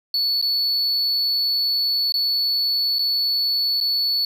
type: tone with dropouts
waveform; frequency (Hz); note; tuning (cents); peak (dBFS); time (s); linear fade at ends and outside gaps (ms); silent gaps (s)
triangle; 4435; C#8; 0; -17; 0.14-4.25; 2; 0.415-0.424 / 2.122-2.14 / 2.986-2.991 / 3.803-3.81
effects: none